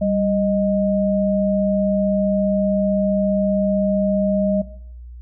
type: tone pair together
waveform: sine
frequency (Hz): 195.29 / 620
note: G3 / D#5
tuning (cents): -6 / -6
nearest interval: octave + minor sixth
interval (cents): 2000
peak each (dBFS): -19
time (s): 0.01-4.62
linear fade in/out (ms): 10
effects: noise-tail reverb RT60 0.6 s tail -17 dB re dry + added 60 Hz sine -34 dBFS peak until 5.21 s